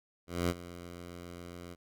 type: tone with ADSR envelope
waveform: 10% pulse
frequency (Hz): 87.3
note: F2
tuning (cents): 0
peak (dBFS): -19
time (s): 0.27-1.76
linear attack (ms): 220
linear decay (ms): 46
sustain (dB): -17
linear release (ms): 35
effects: none